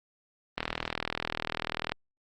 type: click train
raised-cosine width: 0.3 ms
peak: -13 dBFS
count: 55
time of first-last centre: 0.58-1.92 s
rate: 40.3 Hz
effects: Opus 32 kbps